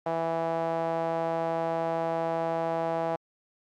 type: tone with band-pass filter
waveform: sawtooth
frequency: 164.81 Hz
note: E3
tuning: in tune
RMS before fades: -29 dBFS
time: 0.06-3.16 s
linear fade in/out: 5 ms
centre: 720 Hz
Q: 3.2
effects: Opus 48 kbps